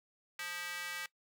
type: tone with high-pass filter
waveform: square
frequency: 176.3 Hz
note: F3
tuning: 17 cents sharp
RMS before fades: -42 dBFS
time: 0.39-1.06 s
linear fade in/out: 2 ms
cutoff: 1800 Hz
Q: 1.7
effects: noise-tail reverb RT60 0.1 s tail -19 dB re dry